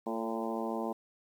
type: harmonic tone with a mistuned harmonic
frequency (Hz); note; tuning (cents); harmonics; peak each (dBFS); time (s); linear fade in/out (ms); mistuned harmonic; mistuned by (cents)
113.4; A#2; -47; 2 / 3 / 4 / 5 / 6 / 7 / 8 / 9; -37 / -39 / -40 / -41 / -42 / -42 / -43 / -44; 0.06-0.93; 10; 4; -29
effects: 10-bit